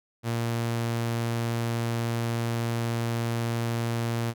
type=tone; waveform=sawtooth; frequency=116.54 Hz; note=A#2; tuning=in tune; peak=-22 dBFS; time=0.23-4.34 s; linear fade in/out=50 ms; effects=none